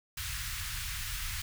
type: band-stop noise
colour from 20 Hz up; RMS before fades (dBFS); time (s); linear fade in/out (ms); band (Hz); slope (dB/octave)
pink; -37; 0.17-1.42; 5; 110 to 1400; 24
effects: none